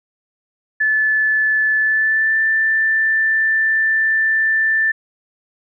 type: tone with pitch glide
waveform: sine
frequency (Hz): 1737 to 1771.5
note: A6 to A6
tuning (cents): -23 to +11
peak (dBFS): -13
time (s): 0.8-4.92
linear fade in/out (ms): 10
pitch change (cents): +34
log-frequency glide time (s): 1.78-2.39
effects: none